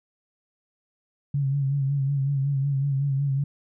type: tone with vibrato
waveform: sine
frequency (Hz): 138.59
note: C#3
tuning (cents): 0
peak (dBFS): -21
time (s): 1.34-3.44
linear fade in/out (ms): 5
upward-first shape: sine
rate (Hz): 5.4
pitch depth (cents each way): 52
effects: none